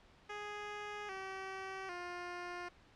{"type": "tone with pitch steps", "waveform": "10% pulse", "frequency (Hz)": [415.3, 383, 353.3], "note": ["G#4", "G4", "F4"], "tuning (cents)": [0, -40, 20], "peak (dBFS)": -34, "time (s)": [0.29, 2.69], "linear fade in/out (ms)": 10, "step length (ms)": 800, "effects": ["pink hiss -64 dBFS RMS until 2.95 s", "low-pass 4000 Hz 12 dB/octave"]}